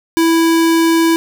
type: tone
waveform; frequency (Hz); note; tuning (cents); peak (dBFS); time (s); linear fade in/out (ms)
square; 329.6; E4; 0; -10; 0.17-1.16; 0
effects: none